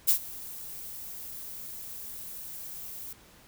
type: noise with ADSR envelope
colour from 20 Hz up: violet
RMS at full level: -20 dBFS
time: 0.07-3.13 s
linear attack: 21 ms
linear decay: 92 ms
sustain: -21 dB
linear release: 3 ms
effects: pink hiss -56 dBFS RMS until 3.47 s